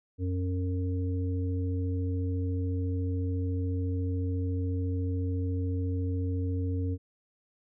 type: harmonic tone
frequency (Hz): 91.4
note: F#2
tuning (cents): -21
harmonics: 1 / 3 / 5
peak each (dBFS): -28 / -35 / -40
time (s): 0.18-6.98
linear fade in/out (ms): 50
effects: none